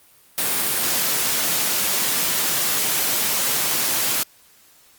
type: high-pass noise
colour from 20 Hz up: white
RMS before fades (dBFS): -21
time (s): 0.38-4.23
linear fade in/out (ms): 0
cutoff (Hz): 110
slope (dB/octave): 24
effects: white hiss -53 dBFS RMS until 4.98 s + Opus 32 kbps